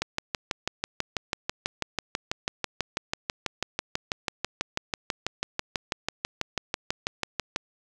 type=click train; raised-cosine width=0.2 ms; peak=-9 dBFS; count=47; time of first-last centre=0.02-7.561 s; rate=6.1 Hz; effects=none